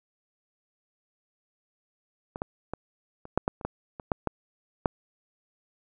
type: clicks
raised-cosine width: 1 ms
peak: -21 / -16 / -18 / -28 / -8 / -11 / -29 / -15 / -24 / -10 / -12 / -8 dBFS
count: 12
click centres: 2.359 / 2.419 / 2.736 / 3.254 / 3.376 / 3.479 / 3.612 / 3.65 / 3.998 / 4.118 / 4.273 / 4.858 s
effects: none